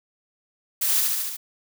blue noise with echo, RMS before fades -23 dBFS, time 0.81-1.01 s, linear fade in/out 10 ms, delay 72 ms, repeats 5, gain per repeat -2 dB, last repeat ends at 1.37 s, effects none

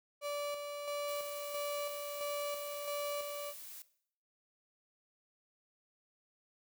35% pulse tone with tremolo, 580 Hz, D5, 22 cents flat, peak -34 dBFS, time 0.21-3.54 s, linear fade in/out 50 ms, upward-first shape square, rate 1.5 Hz, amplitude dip 40%
blue noise, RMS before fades -49 dBFS, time 1.08-3.82 s, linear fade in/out 0 ms
effects noise-tail reverb RT60 0.6 s tail -17 dB re dry

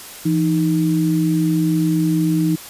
sine tone pair together, 166.97 / 311.3 Hz, E3 / D#4, +23 / +1 cents, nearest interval major seventh, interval 1078 cents, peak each -17 dBFS, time 0.25-2.56 s, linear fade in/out 10 ms, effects white hiss -36 dBFS RMS until 2.69 s + resampled to 32000 Hz

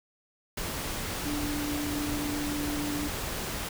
sine tone in noise, 293.7 Hz, D4, in tune, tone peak -31 dBFS, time 1.25-3.08 s, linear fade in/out 5 ms, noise pink, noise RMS -34 dBFS, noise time 0.57-3.69 s, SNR 0 dB, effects none

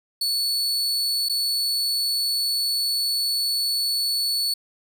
40% pulse tone with dropouts, 4435 Hz, C#8, in tune, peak -20 dBFS, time 0.21-4.54 s, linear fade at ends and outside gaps 5 ms, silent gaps 1.287-1.295 s, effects none

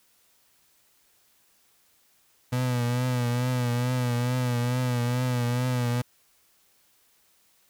35% pulse tone with vibrato, 123.47 Hz, B2, in tune, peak -22 dBFS, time 2.52-6.02 s, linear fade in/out 10 ms, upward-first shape triangle, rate 2.3 Hz, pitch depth 59 cents each way, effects white hiss -64 dBFS RMS until 7.69 s

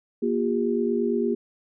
sine tone cluster, 236.6 / 353.5 / 402.3 Hz, A#3 / F4 / G4, +26 / +21 / +45 cents, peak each -25 / -27 / -25 dBFS, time 0.22-1.35 s, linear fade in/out 10 ms, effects none

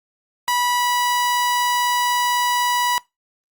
sawtooth tone, 978 Hz, B5, 17 cents flat, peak -14 dBFS, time 0.48-2.98 s, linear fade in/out 0 ms, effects noise-tail reverb RT60 0.2 s tail -22 dB re dry + Opus 48 kbps

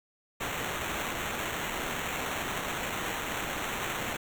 white noise with sample-and-hold, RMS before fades -34 dBFS, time 0.4-4.17 s, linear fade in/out 10 ms, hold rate 4900 Hz, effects none

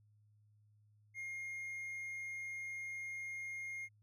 triangle tone, 2132 Hz, C7, 32 cents sharp, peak -40 dBFS, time 1.14-3.89 s, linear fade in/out 50 ms, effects added 105 Hz sine -66 dBFS peak until 4.02 s

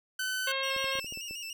sawtooth tone, 1516 Hz, F#6, 42 cents sharp, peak -27 dBFS, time 0.19-0.52 s, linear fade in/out 5 ms
harmonic tone, 537 Hz, C5, 45 cents sharp, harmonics 1 / 2 / 3 / 4 / 5 / 6 / 7 / 8, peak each -36 / -37 / -38 / -38 / -37 / -37 / -42 / -42 dBFS, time 0.47-1 s, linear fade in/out 5 ms
25% pulse tone with vibrato, 2751 Hz, F7, 27 cents flat, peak -34 dBFS, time 0.63-1.53 s, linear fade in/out 2 ms, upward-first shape square, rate 6.9 Hz, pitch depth 60 cents each way
clicks, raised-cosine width 2 ms, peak -33 dBFS, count 8, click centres 0.764 / 0.843 / 0.954 / 0.988 / 1.045 / 1.124 / 1.174 / 1.31 s
effects none

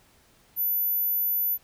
sine tone, 14000 Hz, A9, 10 cents flat, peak -20 dBFS, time 0.56-1.58 s, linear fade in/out 50 ms, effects tanh soft clip ceiling -22 dBFS + pink hiss -60 dBFS RMS until 1.63 s

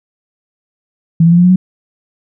sine tone with pitch steps, 164.81 / 168.66 / 172.6 / 176.64 / 180.77 / 184.99 Hz, E3 / E3 / F3 / F3 / F#3 / F#3, 0 / +40 / -20 / +20 / -40 / 0 cents, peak -4 dBFS, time 1.2-1.56 s, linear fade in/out 5 ms, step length 60 ms, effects none

